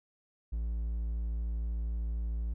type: tone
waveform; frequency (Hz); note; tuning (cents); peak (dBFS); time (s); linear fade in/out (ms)
triangle; 56.5; A1; +47; -29; 0.52-2.54; 10
effects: none